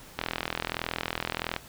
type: click train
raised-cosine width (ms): 0.3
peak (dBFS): -12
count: 58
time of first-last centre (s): 0.19-1.563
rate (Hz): 41.5
effects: pink hiss -49 dBFS RMS until 1.68 s